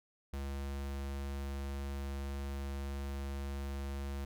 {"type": "tone", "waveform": "square", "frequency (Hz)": 69.3, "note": "C#2", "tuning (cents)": 0, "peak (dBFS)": -38, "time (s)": [0.33, 4.25], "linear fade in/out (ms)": 5, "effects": []}